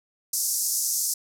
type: band-pass noise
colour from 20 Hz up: pink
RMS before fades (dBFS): -26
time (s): 0.33-1.14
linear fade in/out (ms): 5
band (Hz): 5300 to 14000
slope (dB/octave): 48
effects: none